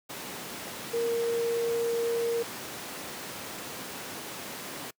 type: tone in noise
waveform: sine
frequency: 466.2 Hz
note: A#4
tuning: in tune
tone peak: -25 dBFS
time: 0.93-2.43 s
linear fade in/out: 10 ms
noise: pink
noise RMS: -38 dBFS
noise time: 0.09-4.91 s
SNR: +10 dB
effects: noise-tail reverb RT60 0.1 s tail -25 dB re dry + high-pass 200 Hz 12 dB/octave